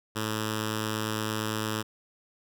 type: tone with notch filter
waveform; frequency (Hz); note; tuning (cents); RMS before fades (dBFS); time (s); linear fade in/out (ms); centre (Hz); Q
5% pulse; 108.7; A2; -21; -31; 0.15-1.83; 20; 710; 1.1
effects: none